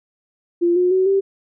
sine tone with pitch steps, 345.5 / 360 / 375 / 390.7 Hz, F4 / F#4 / F#4 / G4, -19 / -47 / +23 / -6 cents, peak -13 dBFS, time 0.61-1.21 s, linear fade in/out 20 ms, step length 150 ms, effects none

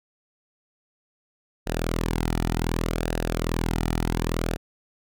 sawtooth tone with flanger, 41.2 Hz, E1, in tune, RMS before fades -26 dBFS, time 1.66-4.57 s, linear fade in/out 20 ms, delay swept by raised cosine 0.9 to 1.88 ms, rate 0.67 Hz, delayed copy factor -0.55, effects none

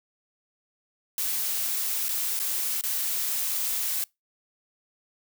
blue noise with dropouts, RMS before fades -28 dBFS, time 1.18-4.04 s, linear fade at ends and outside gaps 1 ms, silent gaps 2.084-2.09 / 2.392-2.399 / 2.811-2.837 s, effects noise-tail reverb RT60 0.2 s tail -25 dB re dry

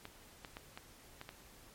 clicks, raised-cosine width 0.3 ms, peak -29 dBFS, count 6, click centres 0.054 / 0.448 / 0.569 / 0.775 / 1.214 / 1.291 s, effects pink hiss -59 dBFS RMS until 1.74 s + MP3 64 kbps

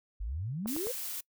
sine exponential sweep, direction up, 45.2 to 527 Hz, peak -33 dBFS, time 0.2-0.92 s, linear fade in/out 10 ms
clicks, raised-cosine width 1 ms, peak -27 dBFS, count 3, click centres 0.659 / 0.764 / 0.869 s
blue noise, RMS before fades -38 dBFS, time 0.67-1.21 s, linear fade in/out 10 ms
effects noise-tail reverb RT60 0.1 s tail -24 dB re dry

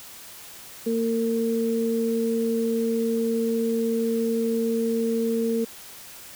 sine tone pair together, 229.2 / 455.9 Hz, A#3 / A#4, -29 / -39 cents, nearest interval octave, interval 1190 cents, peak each -24 dBFS, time 0.86-5.65 s, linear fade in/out 10 ms, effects white hiss -43 dBFS RMS until 6.35 s

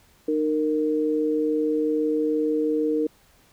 sine tone pair together, 305.5 / 463.1 Hz, D#4 / A#4, -32 / -11 cents, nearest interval perfect fifth, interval 721 cents, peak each -23 dBFS, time 0.28-3.07 s, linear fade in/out 5 ms, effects pink hiss -58 dBFS RMS until 3.52 s

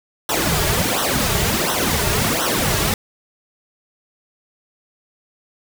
pink noise with flanger, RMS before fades -19 dBFS, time 0.29-2.94 s, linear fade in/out 2 ms, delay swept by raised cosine 0.42 to 4.02 ms, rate 1.4 Hz, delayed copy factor -1, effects none

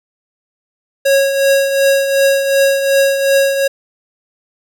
square tone with tremolo, 549 Hz, C#5, 17 cents flat, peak -8 dBFS, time 1.05-3.68 s, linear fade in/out 10 ms, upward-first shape triangle, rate 2.7 Hz, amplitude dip 60%, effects none

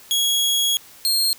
sawtooth tone pair in turn, 3322 / 4226 Hz, G#7 / C8, 0 / +16 cents, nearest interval major third, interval 416 cents, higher second, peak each -14 dBFS, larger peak neither, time 0.11-0.77 / 1.05-1.33 s, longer first, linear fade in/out 0 ms, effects white hiss -46 dBFS RMS until 1.38 s

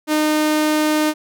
sawtooth tone, 306 Hz, D#4, 29 cents flat, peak -11 dBFS, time 0.07-1.14 s, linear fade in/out 50 ms, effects none

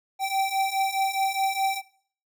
square beating tone pair, 773 / 777.8 Hz, G5 / G5, -24 / -14 cents, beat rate 4.8 Hz, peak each -28 / -26 dBFS, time 0.19-1.82 s, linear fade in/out 50 ms, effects noise-tail reverb RT60 0.5 s tail -19 dB re dry

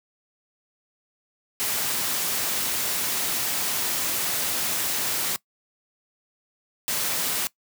white noise bursts at uneven times, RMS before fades -26 dBFS, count 2, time 1.6-5.36 / 6.88-7.47 s, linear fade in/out 0 ms, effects noise-tail reverb RT60 0.1 s tail -21 dB re dry + high-pass 100 Hz 12 dB/octave

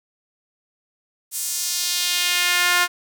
sawtooth tone with high-pass filter sweep, 354.2 Hz, F4, 24 cents sharp, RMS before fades -21 dBFS, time 1.31-2.88 s, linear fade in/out 50 ms, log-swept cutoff 8800 to 1300 Hz, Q 1.3, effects none

